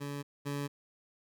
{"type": "tone pair in turn", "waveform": "20% pulse", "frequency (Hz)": [142.7, 142.7], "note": ["D3", "D3"], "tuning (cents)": [-49, -49], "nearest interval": "unison", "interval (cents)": 0, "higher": "neither", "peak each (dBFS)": [-32, -29], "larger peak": "second", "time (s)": [[0, 0.23], [0.45, 0.68]], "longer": "neither", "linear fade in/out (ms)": 20, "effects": []}